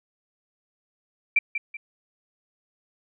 sine tone with echo, 2349 Hz, D7, in tune, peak -15 dBFS, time 1.36-1.39 s, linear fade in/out 5 ms, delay 190 ms, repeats 2, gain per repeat -9 dB, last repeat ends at 1.77 s, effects none

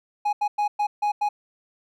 triangle tone bursts at uneven times, 830.6 Hz, G#5, in tune, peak -18 dBFS, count 6, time 0.25-0.33 / 0.41-0.48 / 0.58-0.68 / 0.79-0.87 / 1.02-1.12 / 1.21-1.29 s, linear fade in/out 10 ms, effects none

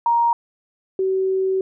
sine tone pair in turn, 938 / 380.1 Hz, A#5 / F#4, +11 / +47 cents, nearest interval octave + major third, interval 1564 cents, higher first, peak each -14 / -17 dBFS, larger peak first, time 0.06-0.33 / 0.99-1.61 s, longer second, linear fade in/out 2 ms, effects none

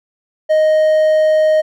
triangle tone, 622.3 Hz, D#5, in tune, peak -7 dBFS, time 0.49-1.62 s, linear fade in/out 20 ms, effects none

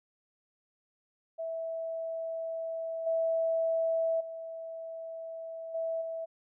sine tone with level steps, 655 Hz, E5, 11 cents flat, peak -33 / -26 / -38 / -30 / -34 dBFS, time 1.38-6.26 s, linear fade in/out 20 ms, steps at 3.06 / 4.2 / 5.74 / 6.01 s, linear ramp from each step 10 ms, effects none

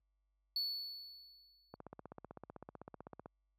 triangle tone with exponential decay, 4435 Hz, C#8, in tune, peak -32 dBFS, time 0.56-1.76 s, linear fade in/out 2 ms, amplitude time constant 260 ms
click train, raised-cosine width 1 ms, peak -34 dBFS, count 25, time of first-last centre 1.74-3.259 s, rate 15.8 Hz
effects added 50 Hz sine -70 dBFS peak until 3.58 s + high-pass 80 Hz 12 dB/octave

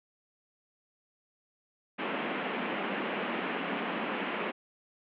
pink band-pass noise, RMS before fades -34 dBFS, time 1.98-4.52 s, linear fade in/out 20 ms, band 190 to 3000 Hz, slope 48 dB/octave, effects none

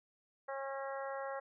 harmonic tone, 272.3 Hz, C#4, 31 cents flat, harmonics 2 / 3 / 4 / 5 / 6 / 7, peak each -41 / -45 / -47 / -49 / -51 / -52 dBFS, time 0.48-1.4 s, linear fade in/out 10 ms, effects none

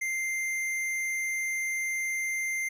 sine tone with hard clipping, 2093 Hz, C7, in tune, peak -30 dBFS, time 0.01-2.69 s, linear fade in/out 10 ms, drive 12 dB, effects none

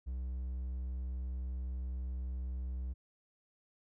triangle tone with hard clipping, 63.7 Hz, C2, 46 cents flat, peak -37 dBFS, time 0.06-2.94 s, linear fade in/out 20 ms, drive 6 dB, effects none

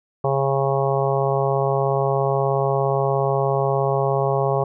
harmonic tone, 136.9 Hz, C#3, 21 cents flat, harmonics 1 / 3 / 4 / 5 / 6 / 7 / 8, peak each -23 / -23 / -24 / -25 / -27 / -31 / -29 dBFS, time 0.24-4.64 s, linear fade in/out 5 ms, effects none

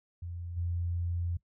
sine tone with level steps, 86.5 Hz, F2, 16 cents flat, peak -37 / -30 dBFS, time 0.22-1.37 s, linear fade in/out 5 ms, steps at 0.56 s, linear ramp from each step 20 ms, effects noise-tail reverb RT60 0.1 s tail -18 dB re dry

